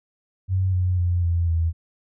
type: tone with pitch steps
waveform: sine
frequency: 94 / 91.01 / 88.11 / 85.31 / 82.59 Hz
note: F#2 / F#2 / F2 / F2 / E2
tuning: +28 / -28 / +16 / -40 / +4 cents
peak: -18 dBFS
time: 0.48-1.73 s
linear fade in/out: 50 ms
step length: 250 ms
effects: none